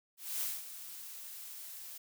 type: noise with ADSR envelope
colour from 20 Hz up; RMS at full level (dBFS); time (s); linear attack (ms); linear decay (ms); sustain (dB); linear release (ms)
blue; -35; 0.17-1.98; 250; 200; -12; 6
effects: none